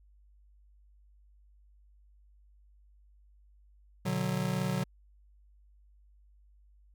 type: chord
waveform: square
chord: B minor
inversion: none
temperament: just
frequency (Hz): 123.47 / 148.16 / 185.21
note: B2 / D3 / F#3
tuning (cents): 0 / +16 / +2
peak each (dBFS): -36 / -35 / -33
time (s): 4.05-4.84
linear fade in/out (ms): 10
effects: added 50 Hz sine -58 dBFS peak until 6.94 s